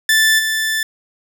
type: tone with level steps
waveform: sawtooth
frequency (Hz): 1760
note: A6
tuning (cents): 0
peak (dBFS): -7 / -13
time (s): 0.09-0.83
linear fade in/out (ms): 2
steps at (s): 0.38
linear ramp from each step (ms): 20
effects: none